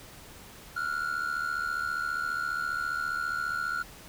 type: ring-modulated tone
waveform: triangle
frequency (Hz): 1411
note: F6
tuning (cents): +17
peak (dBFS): -24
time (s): 0.76-3.83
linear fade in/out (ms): 10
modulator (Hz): 37.4
effects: pink hiss -49 dBFS RMS until 4.08 s